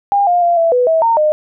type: tone with pitch steps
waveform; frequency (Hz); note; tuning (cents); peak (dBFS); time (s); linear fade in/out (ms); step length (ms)
sine; 805 / 706 / 691 / 665 / 495.5 / 648 / 917 / 610; G5 / F5 / F5 / E5 / B4 / E5 / A#5 / D#5; +46 / +19 / -19 / +15 / +6 / -30 / -29 / -34; -9; 0.12-1.32; 0; 150
effects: none